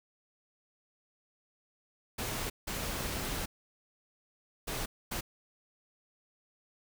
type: noise bursts at uneven times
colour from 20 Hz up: pink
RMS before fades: -36 dBFS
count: 4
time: 2.18-2.5 / 2.67-3.46 / 4.67-4.86 / 5.11-5.21 s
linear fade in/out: 10 ms
effects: none